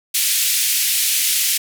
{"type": "band-pass noise", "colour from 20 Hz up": "white", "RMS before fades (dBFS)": -18, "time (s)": [0.14, 1.58], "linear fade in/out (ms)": 10, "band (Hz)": [2200, 15000], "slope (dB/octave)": 24, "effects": []}